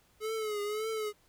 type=tone with vibrato; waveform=square; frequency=427.2 Hz; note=G#4; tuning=49 cents sharp; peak=-33 dBFS; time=0.2-1.13 s; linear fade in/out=50 ms; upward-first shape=triangle; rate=1.8 Hz; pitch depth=81 cents each way; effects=pink hiss -67 dBFS RMS until 1.28 s